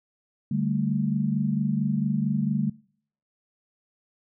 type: chord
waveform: sine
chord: D suspended fourth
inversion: none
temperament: just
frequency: 146.83 / 195.78 / 220.2 Hz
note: D3 / G3 / A3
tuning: 0 / -2 / +2 cents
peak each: -27 dBFS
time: 0.51-2.7 s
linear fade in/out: 5 ms
effects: noise-tail reverb RT60 0.6 s tail -25 dB re dry